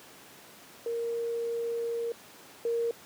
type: tone pair in turn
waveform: sine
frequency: 466.2 / 466.2 Hz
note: A#4 / A#4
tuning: 0 / 0 cents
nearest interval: unison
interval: 0 cents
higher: neither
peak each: -29 / -26 dBFS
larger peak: second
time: 0.86-2.12 / 2.65-2.91 s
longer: first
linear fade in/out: 2 ms
effects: pink hiss -51 dBFS RMS until 3.05 s + high-pass 200 Hz 12 dB/octave